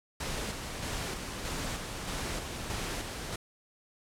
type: noise with tremolo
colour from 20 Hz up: pink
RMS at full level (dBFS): -35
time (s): 0.2-3.36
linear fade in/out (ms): 5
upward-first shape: square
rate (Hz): 1.6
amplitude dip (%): 35
effects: low-pass 10000 Hz 12 dB/octave